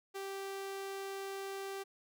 sawtooth tone, 390.9 Hz, G4, 5 cents flat, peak -36 dBFS, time 0.14-1.84 s, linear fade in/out 20 ms, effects none

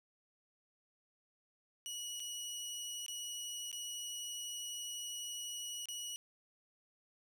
20% pulse tone with dropouts, 2922 Hz, F#7, 22 cents flat, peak -36 dBFS, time 1.86-6.16 s, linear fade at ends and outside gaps 0 ms, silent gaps 2.197-2.202 / 3.063-3.082 / 3.715-3.728 / 5.856-5.886 s, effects none

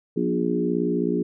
harmonic tone with a mistuned harmonic, 59.2 Hz, A#1, 27 cents sharp, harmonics 3 / 4 / 5 / 6 / 7, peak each -27 / -27 / -27 / -27 / -27 dBFS, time 0.16-1.23 s, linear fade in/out 10 ms, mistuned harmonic 4, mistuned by +24 cents, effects none

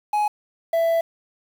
triangle tone pair in turn, 838 / 664 Hz, G#5 / E5, +15 / +12 cents, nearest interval major third, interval 403 cents, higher first, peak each -16 / -15 dBFS, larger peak second, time 0.13-0.28 / 0.73-1.01 s, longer second, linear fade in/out 5 ms, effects 7-bit

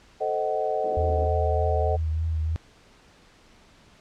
sine chord, A diminished seventh, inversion none, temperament equal with one note detuned, 440 / 523.3 / 622.3 / 750.8 Hz, A4 / C5 / Eb5 / Gb5, 0 / 0 / 0 / +25 cents, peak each -29 / -31 / -28 / -28 dBFS, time 0.2-1.97 s, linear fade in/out 20 ms
white band-pass noise, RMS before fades -40 dBFS, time 0.84-1.28 s, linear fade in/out 0 ms, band 200 to 490 Hz, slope 24 dB/octave
sine tone with vibrato, 80 Hz, D#2, 49 cents sharp, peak -23 dBFS, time 0.97-2.56 s, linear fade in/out 0 ms, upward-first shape triangle, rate 3.3 Hz, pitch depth 41 cents each way
effects pink hiss -55 dBFS RMS until 4 s + low-pass 6000 Hz 12 dB/octave

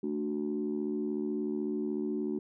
sine chord, D major, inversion second, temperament equal, 220 / 293.7 / 370 Hz, A3 / D4 / F#4, 0 / 0 / 0 cents, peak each -34 dBFS, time 0.03-2.39 s, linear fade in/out 5 ms, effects tanh soft clip ceiling -23 dBFS

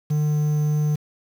triangle tone with quantisation, 150.3 Hz, D3, 40 cents sharp, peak -16 dBFS, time 0.1-0.96 s, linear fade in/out 10 ms, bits 7, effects none

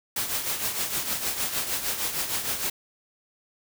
white noise with tremolo, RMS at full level -26 dBFS, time 0.16-2.7 s, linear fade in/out 5 ms, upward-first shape triangle, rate 6.5 Hz, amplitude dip 65%, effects none

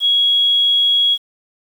sine tone, 3322 Hz, G#7, in tune, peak -11 dBFS, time 0-1.18 s, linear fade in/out 50 ms, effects 7-bit

